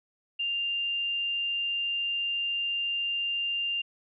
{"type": "tone", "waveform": "sine", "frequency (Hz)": 2794, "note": "F7", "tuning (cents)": 0, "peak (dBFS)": -27, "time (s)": [0.39, 3.82], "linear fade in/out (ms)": 10, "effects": []}